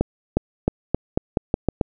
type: accelerating click train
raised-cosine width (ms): 2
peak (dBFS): -4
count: 9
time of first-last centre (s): 0.01-1.812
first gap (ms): 360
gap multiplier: 0.86
effects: none